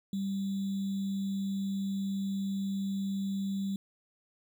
sine tone with sample-and-hold, 196 Hz, G3, in tune, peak -30 dBFS, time 0.13-3.76 s, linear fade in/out 2 ms, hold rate 3675 Hz, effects none

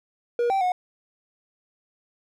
triangle tone with pitch steps, 477.4 / 777 / 728 Hz, A#4 / G5 / F#5, +41 / -16 / -28 cents, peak -18 dBFS, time 0.39-0.72 s, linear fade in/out 2 ms, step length 110 ms, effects none

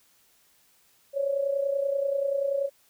sine tone with amplitude modulation, 556 Hz, C#5, 5 cents sharp, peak -21 dBFS, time 1.13-2.7 s, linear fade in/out 50 ms, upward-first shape sine, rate 30.4 Hz, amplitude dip 65%, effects white hiss -63 dBFS RMS until 2.89 s

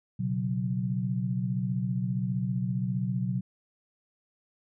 sine chord, B suspended second, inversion none, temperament equal, 123.47 / 138.59 / 185 Hz, B2 / C#3 / F#3, 0 / 0 / 0 cents, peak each -30 / -34 / -30 dBFS, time 0.19-3.41 s, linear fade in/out 10 ms, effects none

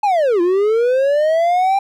triangle linear two-way sweep, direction down then up, 860 to 338.2 to 796 Hz, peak -10 dBFS, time 0.03-1.79 s, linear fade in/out 5 ms, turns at 0.41 s, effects none

